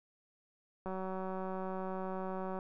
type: click train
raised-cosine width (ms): 1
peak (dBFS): -27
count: 326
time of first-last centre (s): 0.86-2.589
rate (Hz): 188
effects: none